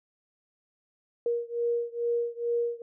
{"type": "beating tone pair", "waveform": "sine", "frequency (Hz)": [471.4, 473.7], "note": ["A#4", "A#4"], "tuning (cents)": [19, 28], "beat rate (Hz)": 2.3, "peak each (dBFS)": [-29, -30], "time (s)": [1.26, 2.82], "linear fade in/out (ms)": 2, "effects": []}